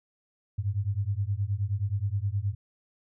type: beating tone pair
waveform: sine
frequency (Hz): 96 / 105.5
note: G2 / G#2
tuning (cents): -36 / +28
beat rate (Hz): 9.5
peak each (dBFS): -29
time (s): 0.58-2.55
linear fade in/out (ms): 10
effects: none